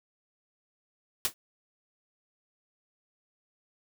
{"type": "noise with exponential decay", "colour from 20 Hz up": "white", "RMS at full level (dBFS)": -23, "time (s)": [1.25, 1.34], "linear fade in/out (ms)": 0, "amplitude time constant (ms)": 18, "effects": []}